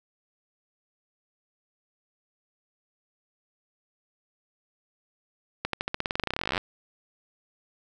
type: accelerating click train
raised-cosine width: 0.3 ms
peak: -11 dBFS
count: 28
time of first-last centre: 5.65-6.578 s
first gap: 83 ms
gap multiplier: 0.92
effects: none